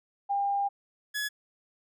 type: tone pair in turn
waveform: sine / sawtooth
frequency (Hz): 801 / 1693.3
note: G5 / G#6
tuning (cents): +37 / +33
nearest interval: octave + minor second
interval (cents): 1296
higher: second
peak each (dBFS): -25 / -26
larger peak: first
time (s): 0.29-0.69 / 1.14-1.29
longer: first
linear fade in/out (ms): 20
effects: none